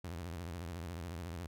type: tone with vibrato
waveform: sawtooth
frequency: 85.5 Hz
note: F2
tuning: 36 cents flat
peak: -37 dBFS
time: 0.04-1.47 s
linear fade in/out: 5 ms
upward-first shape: sine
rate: 14 Hz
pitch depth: 160 cents each way
effects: none